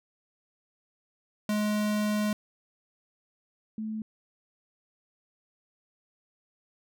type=tone pair in turn; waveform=square / sine; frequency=210.3 / 217.8 Hz; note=G#3 / A3; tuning=+22 / -17 cents; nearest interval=minor second; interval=61 cents; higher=second; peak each=-26 / -31 dBFS; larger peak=first; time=1.49-2.33 / 3.78-4.02 s; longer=first; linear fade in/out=2 ms; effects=none